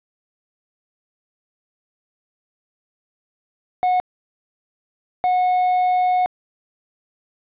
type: tone bursts at uneven times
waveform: triangle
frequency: 730 Hz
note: F#5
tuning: 24 cents flat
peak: -13 dBFS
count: 2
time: 3.83-4 / 5.24-6.26 s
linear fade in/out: 0 ms
effects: resampled to 8000 Hz + 9-bit